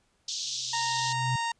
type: band-pass noise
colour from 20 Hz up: white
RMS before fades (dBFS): -34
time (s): 0.28-1.13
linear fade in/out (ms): 5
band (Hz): 3300 to 6500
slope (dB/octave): 48
type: tone with exponential growth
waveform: sine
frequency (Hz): 126.7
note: B2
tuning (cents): +45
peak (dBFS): -25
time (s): 0.44-1.36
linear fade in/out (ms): 5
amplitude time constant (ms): 200
type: harmonic tone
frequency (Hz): 927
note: A#5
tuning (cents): -10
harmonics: 1 / 2 / 3 / 4 / 5 / 6 / 7 / 8 / 9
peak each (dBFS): -29 / -35 / -39 / -41 / -43 / -45 / -46 / -47 / -48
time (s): 0.73-1.52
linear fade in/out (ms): 5
effects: pink hiss -70 dBFS RMS until 1.59 s + resampled to 22050 Hz